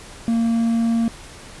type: tone with quantisation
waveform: triangle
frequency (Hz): 230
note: A#3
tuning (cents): -23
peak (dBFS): -14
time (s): 0.28-1.08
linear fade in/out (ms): 0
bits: 7
effects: pink hiss -40 dBFS RMS until 1.6 s + resampled to 24000 Hz